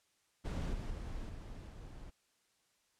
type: noise with level steps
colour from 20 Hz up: brown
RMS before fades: -37 / -41 / -43 / -47 / -49 dBFS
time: 0.44-2.11 s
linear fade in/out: 20 ms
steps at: 0.73 / 0.9 / 1.29 / 1.67 s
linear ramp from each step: 5 ms
effects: white hiss -75 dBFS RMS until 2.99 s + low-pass 9000 Hz 12 dB/octave